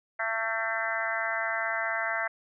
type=harmonic tone; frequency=224.4 Hz; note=A3; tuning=34 cents sharp; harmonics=3 / 4 / 5 / 6 / 7 / 8 / 9; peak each=-34 / -38 / -39 / -36 / -33 / -35 / -34 dBFS; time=0.19-2.28 s; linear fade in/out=10 ms; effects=none